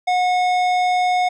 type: tone with tanh clipping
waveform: triangle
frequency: 727 Hz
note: F#5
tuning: 31 cents flat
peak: -17 dBFS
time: 0.07-1.29 s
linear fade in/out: 10 ms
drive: 18 dB
effects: none